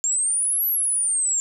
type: exponential two-way sweep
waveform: sine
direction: up then down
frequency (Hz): 7290 to 11930 to 7290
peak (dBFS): -19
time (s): 0.04-1.4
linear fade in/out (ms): 0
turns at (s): 0.67
effects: none